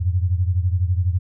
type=beating tone pair; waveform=sine; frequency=87.31 / 99.31 Hz; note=F2 / G2; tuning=0 / +23 cents; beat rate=12 Hz; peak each=-18 / -22 dBFS; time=0-1.19 s; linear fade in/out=20 ms; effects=none